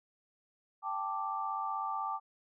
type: chord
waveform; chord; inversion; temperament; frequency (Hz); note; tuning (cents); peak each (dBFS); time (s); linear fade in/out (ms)
sine; G suspended second; none; equal; 784 / 880 / 1174.7; G5 / A5 / D6; 0 / 0 / 0; -39 / -38 / -36; 0.82-2.2; 50
effects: none